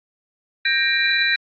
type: tone cluster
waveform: sine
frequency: 1585 / 1859 / 2376 / 3964 Hz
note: G6 / A#6 / D7 / B7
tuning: +19 / -5 / +20 / +6 cents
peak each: -22 dBFS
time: 0.65-1.36 s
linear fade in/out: 5 ms
effects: AAC 32 kbps